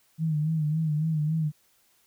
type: tone with vibrato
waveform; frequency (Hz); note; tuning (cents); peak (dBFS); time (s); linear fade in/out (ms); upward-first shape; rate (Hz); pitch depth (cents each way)
sine; 155.56; D#3; 0; -23; 0.18-1.52; 50; sine; 3.6; 68
effects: white hiss -65 dBFS RMS until 2.06 s